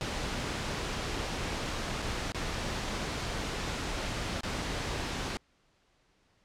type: noise with dropouts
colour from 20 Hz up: pink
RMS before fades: -34 dBFS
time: 0.01-5.37 s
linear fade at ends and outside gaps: 0 ms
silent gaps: 2.02-2.024 / 2.32-2.346 / 4.408-4.433 s
effects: pink hiss -69 dBFS RMS until 6.44 s + low-pass 6000 Hz 12 dB/octave